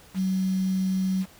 sine tone with quantisation, 188.6 Hz, F#3, 33 cents sharp, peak -22 dBFS, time 0.14-1.26 s, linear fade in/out 50 ms, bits 7, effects pink hiss -52 dBFS RMS until 1.39 s

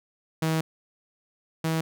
sawtooth tone pair in turn, 160 / 161.3 Hz, D#3 / E3, +49 / -37 cents, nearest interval unison, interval 14 cents, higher second, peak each -19 / -20 dBFS, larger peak first, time 0.42-0.61 / 1.64-1.81 s, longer first, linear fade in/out 5 ms, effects none

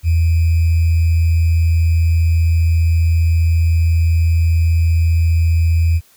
sine tone with sample-and-hold, 82.6 Hz, E2, 4 cents sharp, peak -10 dBFS, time 0.03-6.01 s, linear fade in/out 50 ms, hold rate 2450 Hz, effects white hiss -51 dBFS RMS until 6.16 s

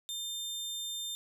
sawtooth tone, 3600 Hz, A7, 39 cents sharp, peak -33 dBFS, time 0.09-1.15 s, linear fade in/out 0 ms, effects none

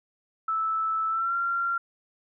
sine tone with pitch glide, 1313 to 1378.3 Hz, E6 to F6, -7 to -23 cents, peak -24 dBFS, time 0.48-1.78 s, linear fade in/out 5 ms, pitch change +84 cents, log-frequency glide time 1.09-1.35 s, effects none

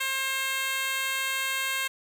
10% pulse tone with high-pass filter, 533 Hz, C5, 32 cents sharp, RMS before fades -29 dBFS, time 0-1.88 s, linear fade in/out 10 ms, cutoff 1400 Hz, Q 0.76, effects none

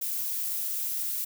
violet noise, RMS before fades -31 dBFS, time 0.01-1.25 s, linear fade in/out 10 ms, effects none

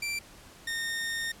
sawtooth tone pair in turn, 2349 / 1835 Hz, D7 / A#6, 0 / -28 cents, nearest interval major third, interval 428 cents, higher first, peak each -27 dBFS, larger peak neither, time 0.02-0.19 / 0.67-1.32 s, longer second, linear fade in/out 5 ms, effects pink hiss -52 dBFS RMS until 1.4 s + low-pass 12000 Hz 12 dB/octave

